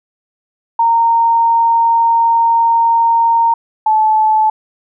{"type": "tone pair in turn", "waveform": "sine", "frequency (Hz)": [923, 867.7], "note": ["A#5", "A5"], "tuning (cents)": [-17, -24], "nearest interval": "minor second", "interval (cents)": 107, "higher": "first", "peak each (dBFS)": -8, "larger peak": "neither", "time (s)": [[0.79, 3.54], [3.86, 4.5]], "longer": "first", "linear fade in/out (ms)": 5, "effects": []}